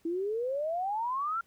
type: exponential sweep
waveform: sine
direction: up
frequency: 323.6 to 1396.9 Hz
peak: -29 dBFS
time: 0.05-1.41 s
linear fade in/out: 5 ms
effects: pink hiss -68 dBFS RMS until 1.46 s